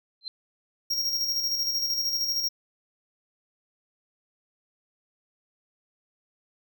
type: tone with exponential growth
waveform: sine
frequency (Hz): 4111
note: C8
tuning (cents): -31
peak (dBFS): -28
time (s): 0.21-0.28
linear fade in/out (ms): 1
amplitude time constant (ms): 15
type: tone with tremolo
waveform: square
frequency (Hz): 5588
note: F8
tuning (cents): 0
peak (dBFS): -24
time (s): 0.9-2.49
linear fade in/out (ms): 10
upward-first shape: square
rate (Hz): 13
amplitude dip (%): 40
effects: none